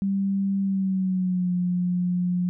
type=tone with pitch glide; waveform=sine; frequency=196 to 178.7 Hz; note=G3 to F3; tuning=0 to +40 cents; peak=-21 dBFS; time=0.02-2.49 s; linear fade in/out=0 ms; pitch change=-160 cents; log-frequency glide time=0.61-1.52 s; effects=none